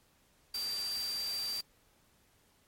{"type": "tone in noise", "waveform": "sine", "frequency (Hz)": 4699, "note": "D8", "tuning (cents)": 0, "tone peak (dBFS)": -34, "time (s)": [0.54, 1.61], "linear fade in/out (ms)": 5, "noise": "white", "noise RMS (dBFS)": -44, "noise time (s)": [0.54, 1.61], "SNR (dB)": 7, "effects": ["pink hiss -68 dBFS RMS until 2.67 s", "MP3 64 kbps"]}